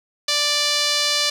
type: tone with band-pass filter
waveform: sawtooth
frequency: 587.3 Hz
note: D5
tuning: in tune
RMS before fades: -20 dBFS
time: 0.28-1.3 s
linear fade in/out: 5 ms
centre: 4500 Hz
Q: 2
effects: none